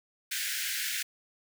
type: high-pass noise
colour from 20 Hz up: pink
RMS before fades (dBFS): -33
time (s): 0.31-1.03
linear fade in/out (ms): 10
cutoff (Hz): 1500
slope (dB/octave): 96
effects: none